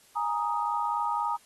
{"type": "chord", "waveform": "sine", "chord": "Ab suspended second", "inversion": "none", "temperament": "just", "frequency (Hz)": [830.6, 934.4, 1245.9], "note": ["Ab5", "Bb5", "Eb6"], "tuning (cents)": [0, 4, 2], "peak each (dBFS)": [-32, -29, -31], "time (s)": [0.15, 1.37], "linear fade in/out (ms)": 20, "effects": ["white hiss -59 dBFS RMS until 1.45 s", "AAC 32 kbps"]}